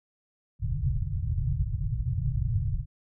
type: low-pass noise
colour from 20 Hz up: white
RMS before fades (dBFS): -28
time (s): 0.59-2.86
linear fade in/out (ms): 50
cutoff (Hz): 150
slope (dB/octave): 96
effects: none